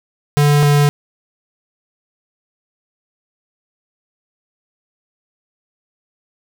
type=tone pair in turn; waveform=square; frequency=145.9 / 145.23 Hz; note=D3 / D3; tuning=-11 / -19 cents; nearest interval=unison; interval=8 cents; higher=first; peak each=-10 dBFS; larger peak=neither; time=0.37-0.63 / 0.63-0.89 s; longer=neither; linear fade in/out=0 ms; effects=none